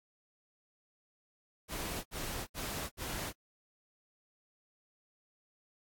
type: noise bursts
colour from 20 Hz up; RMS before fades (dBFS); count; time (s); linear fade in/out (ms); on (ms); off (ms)
pink; -39; 4; 1.68-3.33; 50; 360; 70
effects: AAC 64 kbps